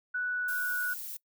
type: tone with pitch glide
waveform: sine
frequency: 1480 to 1468.9 Hz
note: F#6 to F#6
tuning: 0 to -13 cents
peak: -29 dBFS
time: 0.14-0.94 s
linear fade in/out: 10 ms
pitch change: -13 cents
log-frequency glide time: 0.29-0.77 s
type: noise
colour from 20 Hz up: violet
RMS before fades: -40 dBFS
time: 0.48-1.17 s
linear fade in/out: 5 ms
effects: noise-tail reverb RT60 0.1 s tail -22 dB re dry